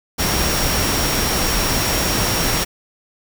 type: tone in noise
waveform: sine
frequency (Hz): 5588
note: F8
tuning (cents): 0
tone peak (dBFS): -25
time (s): 0.18-2.65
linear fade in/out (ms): 20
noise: pink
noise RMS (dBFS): -19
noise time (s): 0.18-2.65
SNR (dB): -9
effects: none